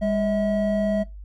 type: tone pair together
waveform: triangle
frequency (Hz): 202.4 / 643.9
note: G#3 / E5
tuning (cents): -44 / -41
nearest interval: octave + minor sixth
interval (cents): 2003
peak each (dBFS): -21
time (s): 0.01-1.04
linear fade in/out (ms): 20
effects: noise-tail reverb RT60 0.2 s tail -20 dB re dry + added 50 Hz sine -36 dBFS peak until 1.24 s